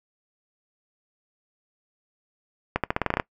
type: accelerating click train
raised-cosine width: 0.5 ms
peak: -7 dBFS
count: 10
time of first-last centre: 2.76-3.199 s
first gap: 77 ms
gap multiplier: 0.88
effects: noise-tail reverb RT60 0.1 s tail -22 dB re dry